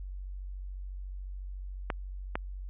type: clicks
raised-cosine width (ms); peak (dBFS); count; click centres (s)
0.5; -15; 2; 1.902 / 2.355
effects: added 47 Hz sine -37 dBFS peak until 2.69 s + resampled to 8000 Hz